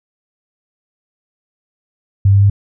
sine tone with pitch steps, 98.5 / 99.41 / 100.34 Hz, G2 / G2 / G2, +9 / +25 / +41 cents, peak -6 dBFS, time 2.25-2.499 s, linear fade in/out 5 ms, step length 83 ms, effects none

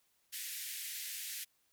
white band-pass noise, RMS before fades -43 dBFS, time 0.32-1.45 s, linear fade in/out 20 ms, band 1700 to 16000 Hz, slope 48 dB/octave, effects white hiss -75 dBFS RMS until 1.72 s

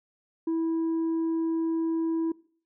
sine tone with tanh clipping, 327.2 Hz, E4, 13 cents flat, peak -25 dBFS, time 0.47-2.32 s, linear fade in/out 5 ms, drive 2 dB, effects noise-tail reverb RT60 0.5 s tail -22 dB re dry

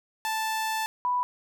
sawtooth / sine tone pair in turn, 880 / 987.8 Hz, A5 / B5, 0 / 0 cents, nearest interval major second, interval 200 cents, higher second, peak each -23 dBFS, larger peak neither, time 0.25-0.86 / 1.05-1.23 s, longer first, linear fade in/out 0 ms, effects none

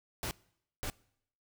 pink noise bursts at uneven times, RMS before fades -37 dBFS, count 2, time 0.23-0.31 / 0.83-0.9 s, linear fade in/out 0 ms, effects noise-tail reverb RT60 0.7 s tail -23 dB re dry

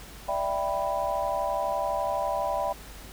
sine chord, E minor seventh, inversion third, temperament equal, 587.3 / 659.3 / 784 / 987.8 Hz, D5 / E5 / G5 / B5, 0 / 0 / 0 / 0 cents, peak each -31 dBFS, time 0.28-2.73 s, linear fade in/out 10 ms, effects added 50 Hz sine -46 dBFS peak until 3.12 s + pink hiss -46 dBFS RMS until 3.12 s

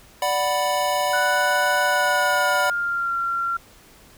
square chord, B minor, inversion first, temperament equal, 587.3 / 740 / 987.8 Hz, D5 / F#5 / B5, 0 / 0 / 0 cents, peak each -25 dBFS, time 0.22-2.7 s, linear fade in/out 2 ms
sine tone with pitch glide, 1480 to 1372.9 Hz, F#6 to F6, 0 to -30 cents, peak -21 dBFS, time 1.13-3.57 s, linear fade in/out 5 ms, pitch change -130 cents, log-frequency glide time 1.86-3.16 s
effects pink hiss -50 dBFS RMS until 4.17 s

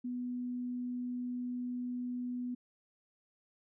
sine tone, 246.9 Hz, B3, in tune, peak -35 dBFS, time 0.04-2.55 s, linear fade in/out 10 ms, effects none

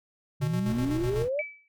sine exponential sweep, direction up, 138.59 to 622.3 Hz, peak -26 dBFS, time 0.4-1.42 s, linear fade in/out 20 ms
square tone with tremolo, 122.6 Hz, B2, 12 cents flat, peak -29 dBFS, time 0.41-1.25 s, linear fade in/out 10 ms, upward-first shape square, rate 8 Hz, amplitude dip 50%
brown noise, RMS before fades -37 dBFS, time 0.65-1.3 s, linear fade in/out 50 ms
sine tone with exponential decay, 2302 Hz, D7, 35 cents flat, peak -27 dBFS, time 1.39-1.68 s, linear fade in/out 1 ms, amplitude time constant 62 ms
effects none

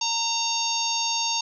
harmonic tone, 920 Hz, A#5, 23 cents flat, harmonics 1 / 3 / 4 / 5 / 6 / 7, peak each -29 / -32 / -31 / -29 / -32 / -29 dBFS, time 0.01-1.41 s, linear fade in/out 5 ms, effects none

